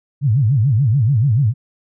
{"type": "tone with vibrato", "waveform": "sine", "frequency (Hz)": 123.47, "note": "B2", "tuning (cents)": 0, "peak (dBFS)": -11, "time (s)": [0.21, 1.54], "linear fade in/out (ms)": 50, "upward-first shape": "sine", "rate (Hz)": 6.9, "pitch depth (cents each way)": 300, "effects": []}